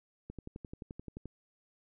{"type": "click train", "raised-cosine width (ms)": 3, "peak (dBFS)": -30, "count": 12, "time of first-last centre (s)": [0.3, 1.257], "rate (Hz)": 11.5, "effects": []}